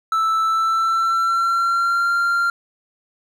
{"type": "tone with pitch glide", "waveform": "triangle", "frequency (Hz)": [1318.5, 1386.5], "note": ["E6", "F6"], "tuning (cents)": [0, -13], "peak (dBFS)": -14, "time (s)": [0.12, 2.5], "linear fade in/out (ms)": 2, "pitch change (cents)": 87, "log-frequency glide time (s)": [0.43, 2.11], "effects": []}